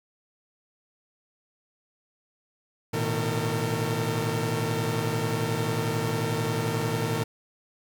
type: tone cluster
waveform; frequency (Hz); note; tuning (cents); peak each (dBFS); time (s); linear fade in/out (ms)
sawtooth; 110.8 / 122 / 157.9 / 453.8; A2 / B2 / D#3 / A#4; +13 / -21 / +26 / -47; -27; 2.93-7.24; 10
effects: none